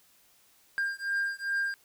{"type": "beating tone pair", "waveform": "triangle", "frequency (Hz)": [1599, 1601.5], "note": ["G6", "G6"], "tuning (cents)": [34, 37], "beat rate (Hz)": 2.5, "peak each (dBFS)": -30, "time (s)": [0.78, 1.74], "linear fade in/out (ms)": 0, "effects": ["white hiss -63 dBFS RMS until 1.84 s"]}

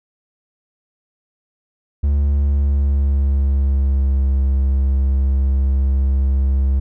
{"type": "tone with pitch glide", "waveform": "triangle", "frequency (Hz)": [71.3, 67.3], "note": ["C#2", "C2"], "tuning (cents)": [49, 49], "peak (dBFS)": -11, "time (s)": [2.03, 6.8], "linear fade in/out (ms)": 10, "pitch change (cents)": -100, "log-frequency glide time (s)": [2.15, 4.27], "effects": []}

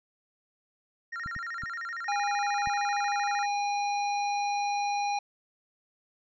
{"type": "tone with vibrato", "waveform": "triangle", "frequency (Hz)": 1600, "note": "G6", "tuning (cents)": 35, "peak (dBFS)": -32, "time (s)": [1.12, 3.46], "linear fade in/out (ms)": 10, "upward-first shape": "square", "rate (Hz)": 13, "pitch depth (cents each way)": 260}
{"type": "clicks", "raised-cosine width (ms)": 5, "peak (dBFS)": -29, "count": 4, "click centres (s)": [1.261, 1.364, 1.636, 2.673]}
{"type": "harmonic tone", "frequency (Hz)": 815, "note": "G#5", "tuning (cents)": -33, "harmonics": [1, 3, 5, 7], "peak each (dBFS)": [-27, -37, -41, -44], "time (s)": [2.08, 5.19], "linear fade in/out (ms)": 5}
{"effects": ["resampled to 16000 Hz"]}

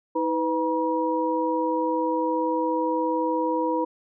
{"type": "tone cluster", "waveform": "sine", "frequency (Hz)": [319.6, 499.2, 957], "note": ["D#4", "B4", "A#5"], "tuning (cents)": [47, 19, 45], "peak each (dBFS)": -26, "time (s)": [0.15, 3.85], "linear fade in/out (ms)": 10, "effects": []}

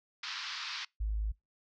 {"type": "band-pass noise", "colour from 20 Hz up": "white", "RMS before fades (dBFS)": -40, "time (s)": [0.23, 0.85], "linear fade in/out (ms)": 5, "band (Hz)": [990, 5200], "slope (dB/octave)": 48}
{"type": "tone", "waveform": "sine", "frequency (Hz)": 53, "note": "G#1", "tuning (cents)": 36, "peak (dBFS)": -30, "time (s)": [1, 1.32], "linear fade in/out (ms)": 10}
{"effects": ["noise-tail reverb RT60 0.2 s tail -25 dB re dry"]}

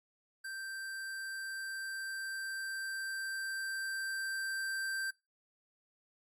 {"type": "tone with level ramp", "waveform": "square", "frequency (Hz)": 1568, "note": "G6", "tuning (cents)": 0, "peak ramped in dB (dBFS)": [-41, -35], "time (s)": [0.44, 5.11], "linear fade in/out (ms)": 10, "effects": ["noise-tail reverb RT60 0.2 s tail -20 dB re dry", "AAC 64 kbps"]}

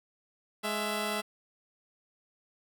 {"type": "tone pair together", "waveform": "10% pulse", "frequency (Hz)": [210, 666.7], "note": ["G#3", "E5"], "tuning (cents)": [19, 19], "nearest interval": "octave + minor sixth", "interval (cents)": 2000, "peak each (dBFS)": -25, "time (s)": [0.63, 1.22], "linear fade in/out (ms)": 20, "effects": []}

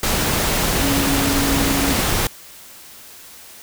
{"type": "tone in noise", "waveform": "sine", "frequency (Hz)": 277.2, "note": "C#4", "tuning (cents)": 0, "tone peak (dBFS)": -20, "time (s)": [0.81, 1.93], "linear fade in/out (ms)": 2, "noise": "pink", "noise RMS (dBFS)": -19, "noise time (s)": [0.03, 2.27], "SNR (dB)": -4, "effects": ["white hiss -41 dBFS RMS until 3.62 s"]}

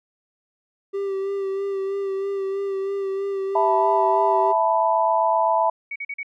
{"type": "tone with vibrato", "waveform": "triangle", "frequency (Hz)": 392, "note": "G4", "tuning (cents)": 0, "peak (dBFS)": -21, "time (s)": [0.93, 4.53], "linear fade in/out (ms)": 20, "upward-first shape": "sine", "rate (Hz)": 3.1, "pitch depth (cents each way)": 25}
{"type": "chord", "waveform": "sine", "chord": "E suspended fourth", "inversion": "none", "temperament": "equal", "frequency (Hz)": [659.3, 880, 987.8], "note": ["E5", "A5", "B5"], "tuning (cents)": [0, 0, 0], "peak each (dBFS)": -21, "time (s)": [3.55, 5.7], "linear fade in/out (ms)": 5}
{"type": "tone bursts", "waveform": "sine", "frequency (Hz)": 2248, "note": "C#7", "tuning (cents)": 24, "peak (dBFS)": -27, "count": 4, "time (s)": [5.91, 6.231], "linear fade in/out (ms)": 5, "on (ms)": 48, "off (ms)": 43}
{"effects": []}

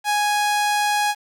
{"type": "tone", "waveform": "sawtooth", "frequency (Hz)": 830.6, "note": "G#5", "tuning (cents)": 0, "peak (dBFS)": -14, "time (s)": [0.04, 1.15], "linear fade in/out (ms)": 50, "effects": ["low-pass 12000 Hz 12 dB/octave", "8-bit"]}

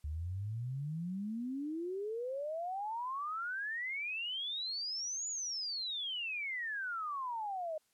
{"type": "exponential two-way sweep", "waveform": "sine", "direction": "up then down", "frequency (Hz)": [72.1, 6990, 610], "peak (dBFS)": -36, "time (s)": [0.04, 7.78], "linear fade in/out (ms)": 5, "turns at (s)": 5.28, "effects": ["white hiss -75 dBFS RMS until 7.93 s", "low-pass 12000 Hz 12 dB/octave"]}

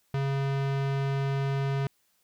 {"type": "tone with low-pass filter", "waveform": "square", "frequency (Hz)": 137.5, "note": "C#3", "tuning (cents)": -14, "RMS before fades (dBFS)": -28, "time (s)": [0.14, 1.87], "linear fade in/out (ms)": 2, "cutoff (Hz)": 3400, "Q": 0.7, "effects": ["white hiss -70 dBFS RMS until 2.23 s"]}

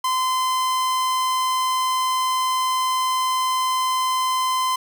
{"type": "tone", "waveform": "45% pulse", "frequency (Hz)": 1030, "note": "C6", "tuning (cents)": -28, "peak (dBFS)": -19, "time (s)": [0.04, 4.76], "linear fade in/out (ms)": 5, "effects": []}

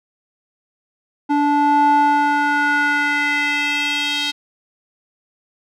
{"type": "tone with band-pass filter sweep", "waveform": "square", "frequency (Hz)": 290.6, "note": "D4", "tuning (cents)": -18, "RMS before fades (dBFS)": -17, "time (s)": [1.29, 4.32], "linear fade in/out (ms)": 20, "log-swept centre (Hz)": [610, 3600], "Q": 2.9, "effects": []}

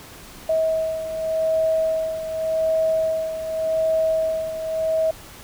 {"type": "beating tone pair", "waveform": "sine", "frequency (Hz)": [641, 641.86], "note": ["E5", "E5"], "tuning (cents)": [-49, -46], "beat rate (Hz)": 0.86, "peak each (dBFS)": [-20, -26], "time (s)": [0.49, 5.11], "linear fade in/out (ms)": 5, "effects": ["pink hiss -42 dBFS RMS until 5.43 s"]}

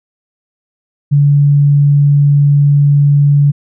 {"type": "tone", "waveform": "sine", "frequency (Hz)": 143.6, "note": "D3", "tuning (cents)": -39, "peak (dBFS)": -5, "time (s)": [1.11, 3.52], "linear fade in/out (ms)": 20, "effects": []}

